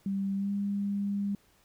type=tone with pitch glide; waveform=sine; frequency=196 to 201 Hz; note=G3 to G3; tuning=0 to +44 cents; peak=-28 dBFS; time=0.06-1.35 s; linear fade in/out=2 ms; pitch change=+44 cents; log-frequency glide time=0.36-0.51 s; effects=pink hiss -65 dBFS RMS until 1.64 s